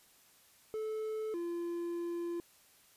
triangle tone pair in turn, 435 / 343.4 Hz, A4 / F4, -20 / -29 cents, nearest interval major third, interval 409 cents, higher first, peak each -33 / -33 dBFS, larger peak neither, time 0.74-1.34 / 1.34-2.4 s, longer second, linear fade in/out 0 ms, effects white hiss -64 dBFS RMS until 2.96 s + resampled to 32000 Hz

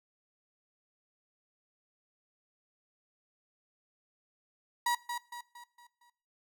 35% pulse tone with echo, 960 Hz, B5, 49 cents flat, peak -25 dBFS, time 4.86-4.95 s, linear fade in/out 5 ms, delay 230 ms, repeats 5, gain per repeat -7 dB, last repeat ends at 6.1 s, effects noise-tail reverb RT60 0.5 s tail -20 dB re dry

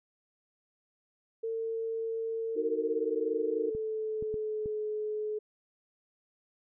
sine tone with pitch glide, 451.5 to 426.2 Hz, A4 to G#4, +45 to +45 cents, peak -31 dBFS, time 1.43-5.39 s, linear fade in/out 10 ms, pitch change -100 cents, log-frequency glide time 2.69-4.82 s
sine chord, D# minor, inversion none, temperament equal, 311.1 / 370 / 466.2 Hz, D#4 / F#4 / A#4, 0 / 0 / 0 cents, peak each -37 / -38 / -32 dBFS, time 2.55-3.71 s, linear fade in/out 20 ms
clicks, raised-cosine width 3 ms, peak -28 dBFS, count 4, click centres 3.75 / 4.225 / 4.342 / 4.659 s
effects none

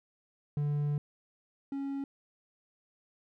triangle tone pair in turn, 146.3 / 276.2 Hz, D3 / C#4, -6 / -6 cents, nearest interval major seventh, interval 1100 cents, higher second, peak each -26 / -31 dBFS, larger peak first, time 0.57-0.98 / 1.72-2.04 s, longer first, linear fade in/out 2 ms, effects none

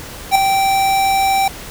square tone with ADSR envelope, 779 Hz, G5, 11 cents flat, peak -6 dBFS, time 0.31-1.48 s, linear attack 44 ms, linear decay 3 ms, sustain -7 dB, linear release 3 ms, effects pink hiss -32 dBFS RMS until 1.7 s

